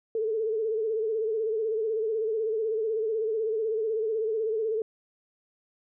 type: tone with vibrato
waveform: sine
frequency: 440 Hz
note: A4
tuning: in tune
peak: -25 dBFS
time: 0.15-4.82 s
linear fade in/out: 2 ms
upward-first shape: sine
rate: 16 Hz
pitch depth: 65 cents each way
effects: none